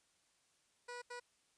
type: tone bursts at uneven times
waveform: 15% pulse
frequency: 487.3 Hz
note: B4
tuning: 23 cents flat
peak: -39 dBFS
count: 2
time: 0.88-1.02 / 1.1-1.2 s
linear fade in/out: 10 ms
effects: white hiss -75 dBFS RMS until 1.57 s + resampled to 22050 Hz